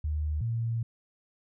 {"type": "tone pair in turn", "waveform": "sine", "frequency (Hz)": [76, 115.18], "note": ["D#2", "A#2"], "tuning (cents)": [-40, -20], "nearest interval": "perfect fifth", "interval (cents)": 720, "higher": "second", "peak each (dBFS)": -27, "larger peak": "neither", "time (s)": [[0.04, 0.41], [0.41, 0.83]], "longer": "second", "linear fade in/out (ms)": 5, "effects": []}